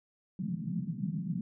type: band-pass noise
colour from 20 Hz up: white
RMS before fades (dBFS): -35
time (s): 0.39-1.41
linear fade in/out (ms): 2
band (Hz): 150 to 210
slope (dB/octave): 48
effects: none